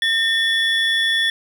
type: tone pair together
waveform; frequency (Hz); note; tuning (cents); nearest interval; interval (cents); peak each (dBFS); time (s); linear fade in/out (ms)
triangle; 1816 / 3428; A#6 / A7; -46 / -46; major seventh; 1100; -17 / -17; 0.02-1.3; 2
effects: none